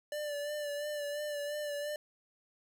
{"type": "tone with vibrato", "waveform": "square", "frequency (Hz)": 587.3, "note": "D5", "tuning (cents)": 0, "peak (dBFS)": -36, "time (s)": [0.12, 1.96], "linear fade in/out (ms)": 2, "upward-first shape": "sine", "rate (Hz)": 2.9, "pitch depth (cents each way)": 33, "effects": ["11-bit"]}